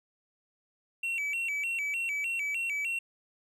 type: tone with vibrato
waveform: triangle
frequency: 2500 Hz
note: D#7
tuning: 8 cents sharp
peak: -28 dBFS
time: 1.03-2.99 s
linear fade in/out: 5 ms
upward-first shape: square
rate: 3.3 Hz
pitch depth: 150 cents each way
effects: none